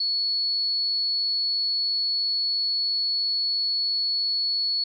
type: tone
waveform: sine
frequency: 4397 Hz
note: C#8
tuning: 15 cents flat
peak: -22 dBFS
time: 0-4.84 s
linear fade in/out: 5 ms
effects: none